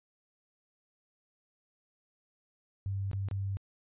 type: tone with dropouts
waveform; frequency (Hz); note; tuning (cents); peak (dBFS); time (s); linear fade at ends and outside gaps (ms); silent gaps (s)
sine; 98; G2; 0; -31; 2.86-3.57; 0; 3.114-3.132 / 3.286-3.312
effects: resampled to 8000 Hz